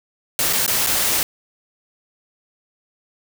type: noise with dropouts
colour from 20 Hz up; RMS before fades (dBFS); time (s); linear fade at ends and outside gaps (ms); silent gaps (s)
white; -19; 0.39-1.23; 1; 0.528-0.532 / 0.663-0.678 / 0.864-0.87
effects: none

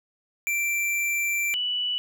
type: tone pair in turn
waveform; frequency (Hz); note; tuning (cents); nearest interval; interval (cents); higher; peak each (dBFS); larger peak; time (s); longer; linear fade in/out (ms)
square / sine; 2349 / 2960; D7 / F#7; 0 / 0; major third; 400; second; -24; neither; 0.47-1.54 / 1.54-1.98; first; 0
effects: none

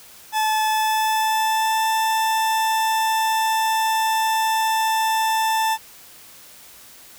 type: tone with pitch glide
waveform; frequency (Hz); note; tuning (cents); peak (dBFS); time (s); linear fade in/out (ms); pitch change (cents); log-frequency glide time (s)
40% pulse; 867 to 885.2; A5 to A5; -26 to +10; -17; 0.32-5.78; 50; +36; 0.65-1.87
effects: white hiss -45 dBFS RMS until 7.18 s

